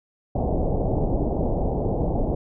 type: low-pass noise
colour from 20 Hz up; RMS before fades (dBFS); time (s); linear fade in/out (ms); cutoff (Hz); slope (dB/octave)
pink; -23; 0.35-2.35; 5; 780; 48
effects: none